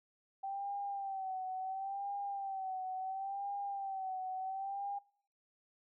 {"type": "tone with vibrato", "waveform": "sine", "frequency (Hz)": 776, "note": "G5", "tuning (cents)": -18, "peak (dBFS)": -37, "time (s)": [0.43, 4.99], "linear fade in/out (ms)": 10, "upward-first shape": "sine", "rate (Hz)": 0.72, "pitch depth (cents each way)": 63, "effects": ["noise-tail reverb RT60 0.6 s tail -22 dB re dry"]}